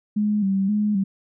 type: tone with vibrato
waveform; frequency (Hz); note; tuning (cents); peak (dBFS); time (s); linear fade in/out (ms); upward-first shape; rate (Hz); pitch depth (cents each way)
sine; 201.7; G3; +50; -18; 0.16-1.04; 10; square; 1.9; 67
effects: none